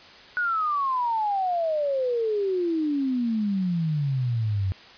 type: exponential sweep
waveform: sine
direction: down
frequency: 1480 to 92.5 Hz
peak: -22 dBFS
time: 0.37-4.72 s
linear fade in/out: 0 ms
effects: white hiss -47 dBFS RMS until 4.97 s + resampled to 11025 Hz